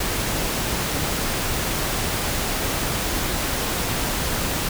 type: noise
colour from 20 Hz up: pink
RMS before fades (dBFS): -24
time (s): 0-4.69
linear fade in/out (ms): 5
effects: none